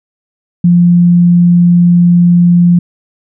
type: tone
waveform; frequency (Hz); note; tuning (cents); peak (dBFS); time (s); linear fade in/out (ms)
sine; 174.4; F3; -2; -3; 0.64-2.79; 5
effects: none